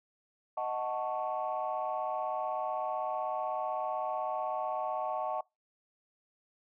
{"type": "chord", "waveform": "sine", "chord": "D# half-diminished seventh", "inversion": "none", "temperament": "equal with one note detuned", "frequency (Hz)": [624.1, 740, 880, 1108.7], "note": ["D#5", "F#5", "A5", "C#6"], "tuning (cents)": [5, 0, 0, 0], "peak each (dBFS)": [-36, -35, -37, -38], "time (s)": [0.57, 5.41], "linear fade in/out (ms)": 5, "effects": ["noise-tail reverb RT60 0.2 s tail -24 dB re dry", "tanh soft clip ceiling -23 dBFS"]}